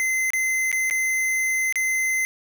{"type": "tone with dropouts", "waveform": "square", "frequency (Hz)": 2061, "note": "C7", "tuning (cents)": -27, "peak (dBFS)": -21, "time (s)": [0, 2.25], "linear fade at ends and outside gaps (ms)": 0, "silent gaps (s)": [[0.304, 0.334], [0.716, 0.727], [0.899, 0.909], [1.725, 1.757]], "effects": ["8-bit"]}